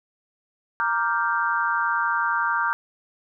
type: chord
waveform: sine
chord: G minor seventh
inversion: first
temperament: equal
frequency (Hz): 932.3 / 1174.7 / 1396.9 / 1568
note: Bb5 / D6 / F6 / G6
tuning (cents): 0 / 0 / 0 / 0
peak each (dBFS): -26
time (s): 0.8-2.73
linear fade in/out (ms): 0
effects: none